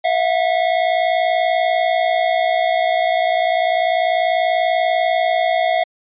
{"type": "tone pair together", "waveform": "square", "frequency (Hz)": [659.3, 719.6], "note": ["E5", "F#5"], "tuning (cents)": [0, -48], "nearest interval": "major second", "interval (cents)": 152, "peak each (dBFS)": -18, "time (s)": [0.04, 5.84], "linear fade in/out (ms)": 10, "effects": ["resampled to 8000 Hz"]}